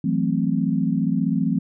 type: chord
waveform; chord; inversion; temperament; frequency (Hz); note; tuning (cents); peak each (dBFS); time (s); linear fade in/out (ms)
sine; F# half-diminished seventh; third; equal; 164.81 / 185 / 220 / 261.6; E3 / F#3 / A3 / C4; 0 / 0 / 0 / 0; -24; 0.04-1.59; 5
effects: none